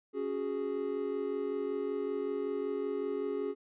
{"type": "chord", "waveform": "triangle", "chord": "C# suspended fourth", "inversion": "none", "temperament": "equal", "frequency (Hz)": [277.2, 370, 415.3], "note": ["C#4", "F#4", "G#4"], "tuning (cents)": [0, 0, 0], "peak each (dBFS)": [-37, -36, -32], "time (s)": [0.13, 3.55], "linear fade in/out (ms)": 50, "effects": ["resampled to 8000 Hz"]}